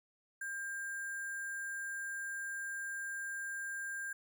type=tone with sample-and-hold; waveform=sine; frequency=1600 Hz; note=G6; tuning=35 cents sharp; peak=-38 dBFS; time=0.41-4.13 s; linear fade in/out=5 ms; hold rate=8820 Hz; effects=none